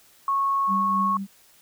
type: tone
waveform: sine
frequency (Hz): 1100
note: C#6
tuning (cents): -14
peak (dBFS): -20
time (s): 0.28-1.17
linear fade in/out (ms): 2
type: tone with tremolo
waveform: sine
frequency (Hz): 196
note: G3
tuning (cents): 0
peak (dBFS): -25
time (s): 0.67-1.27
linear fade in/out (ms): 50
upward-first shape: triangle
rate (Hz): 3.7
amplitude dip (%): 50
effects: white hiss -56 dBFS RMS until 1.61 s